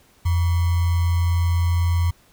sine tone with sample-and-hold, 86 Hz, F2, 26 cents flat, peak -16 dBFS, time 0.25-2.11 s, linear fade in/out 10 ms, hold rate 1050 Hz, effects pink hiss -56 dBFS RMS until 2.32 s

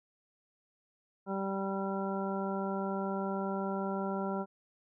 harmonic tone, 194.7 Hz, G3, 12 cents flat, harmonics 1 / 2 / 3 / 4 / 5 / 7, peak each -35 / -38 / -40 / -41 / -42 / -43 dBFS, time 1.26-4.46 s, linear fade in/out 50 ms, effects none

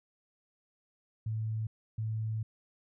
sine tone bursts at uneven times, 110 Hz, A2, in tune, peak -31 dBFS, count 2, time 1.26-1.67 / 1.98-2.43 s, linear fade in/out 5 ms, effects none

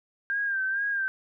sine tone with vibrato, 1591 Hz, G6, 25 cents sharp, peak -25 dBFS, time 0.3-1.08 s, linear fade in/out 0 ms, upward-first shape sine, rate 2.2 Hz, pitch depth 59 cents each way, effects none

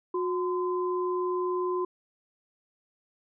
sine tone pair together, 362.7 / 1026 Hz, F#4 / C6, -34 / -34 cents, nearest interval octave + tritone, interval 1800 cents, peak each -27 / -32 dBFS, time 0.14-1.85 s, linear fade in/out 5 ms, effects none

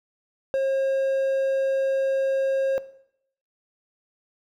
triangle tone, 538 Hz, C5, 48 cents sharp, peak -18 dBFS, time 0.54-2.78 s, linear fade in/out 0 ms, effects noise-tail reverb RT60 0.7 s tail -17 dB re dry

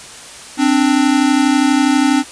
square tone pair together, 262.3 / 294.6 Hz, C4 / D4, +4 / +6 cents, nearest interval major second, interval 202 cents, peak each -14 dBFS, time 0.57-2.24 s, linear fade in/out 50 ms, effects white hiss -34 dBFS RMS until 2.31 s + resampled to 22050 Hz

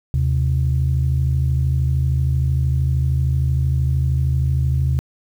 sine tone pair together, 77.78 / 130.81 Hz, D#2 / C3, 0 / 0 cents, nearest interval major sixth, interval 900 cents, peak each -17 dBFS, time 0.14-4.99 s, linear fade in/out 0 ms, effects tanh soft clip ceiling -9 dBFS + 8-bit

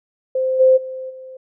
sine tone with level steps, 520 Hz, C5, 11 cents flat, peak -16 / -8 / -26 / -33 dBFS, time 0.35-1.37 s, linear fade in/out 5 ms, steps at 0.59 / 0.76 / 1.09 s, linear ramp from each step 20 ms, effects none

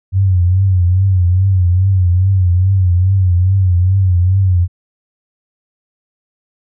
sine tone with vibrato, 92.5 Hz, F#2, in tune, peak -8 dBFS, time 0.12-4.68 s, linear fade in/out 50 ms, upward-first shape triangle, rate 2.4 Hz, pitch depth 110 cents each way, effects none

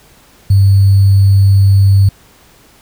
sine tone with sample-and-hold, 98 Hz, G2, in tune, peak -4 dBFS, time 0.5-2.09 s, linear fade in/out 5 ms, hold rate 4410 Hz, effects pink hiss -45 dBFS RMS until 2.81 s

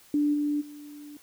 sine tone with level steps, 293.7 Hz, D4, in tune, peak -21 / -24 / -41 dBFS, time 0.14-1.17 s, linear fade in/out 2 ms, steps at 0.33 / 0.6 s, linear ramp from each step 20 ms, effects white hiss -56 dBFS RMS until 1.22 s

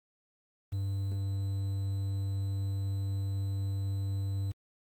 triangle tone with quantisation, 98 Hz, G2, in tune, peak -28 dBFS, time 0.72-4.52 s, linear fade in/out 10 ms, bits 9, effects Opus 24 kbps

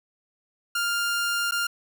sawtooth tone with dropouts, 1401 Hz, F6, 5 cents sharp, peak -20 dBFS, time 0.75-1.67 s, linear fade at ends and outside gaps 5 ms, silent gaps 1.511-1.52 s, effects none

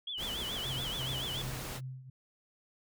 sine tone with vibrato, 3200 Hz, G7, 35 cents sharp, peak -36 dBFS, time 0.07-1.42 s, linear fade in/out 5 ms, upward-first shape sine, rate 7 Hz, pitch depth 150 cents each way
pink noise, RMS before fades -41 dBFS, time 0.17-1.81 s, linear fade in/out 50 ms
sine tone with tremolo, 130 Hz, C3, 11 cents flat, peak -37 dBFS, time 0.65-2.1 s, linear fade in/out 5 ms, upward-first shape triangle, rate 2.7 Hz, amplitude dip 80%
effects none

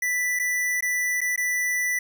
square tone with dropouts, 1978 Hz, B6, 2 cents sharp, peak -23 dBFS, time 0.02-1.99 s, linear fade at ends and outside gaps 5 ms, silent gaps 0.391-0.396 / 0.808-0.824 / 1.207-1.214 / 1.361-1.376 s, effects none

